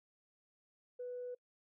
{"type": "tone", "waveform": "sine", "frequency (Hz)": 493.9, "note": "B4", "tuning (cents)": 0, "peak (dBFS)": -40, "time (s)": [0.99, 1.35], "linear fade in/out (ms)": 10, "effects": ["noise-tail reverb RT60 0.1 s tail -26 dB re dry", "tanh soft clip ceiling -36 dBFS"]}